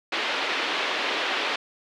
white band-pass noise, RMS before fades -27 dBFS, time 0.12-1.56 s, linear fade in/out 5 ms, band 290 to 3500 Hz, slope 24 dB/octave, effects none

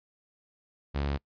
sawtooth tone, 70.7 Hz, C#2, 35 cents sharp, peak -24 dBFS, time 0.94-1.18 s, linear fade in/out 20 ms, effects noise-tail reverb RT60 0.1 s tail -26 dB re dry + resampled to 11025 Hz

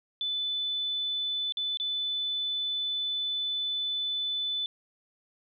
sine tone with dropouts, 3500 Hz, A7, 10 cents flat, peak -28 dBFS, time 0.21-4.66 s, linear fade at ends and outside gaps 1 ms, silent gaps 1.523-1.571 / 1.772-1.799 s, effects none

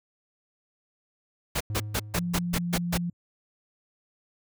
pink noise bursts, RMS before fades -27 dBFS, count 8, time 1.55-2.978 s, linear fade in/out 10 ms, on 56 ms, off 140 ms
triangle tone with exponential decay, 105.6 Hz, G#2, 29 cents sharp, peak -26 dBFS, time 1.7-3.13 s, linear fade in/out 0 ms, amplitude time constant 310 ms
sine tone with pitch glide, 174.61 to 173.5 Hz, F3 to F3, 0 to -11 cents, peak -27 dBFS, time 2.16-3.1 s, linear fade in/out 5 ms, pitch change -11 cents, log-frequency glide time 2.5-2.58 s
effects none

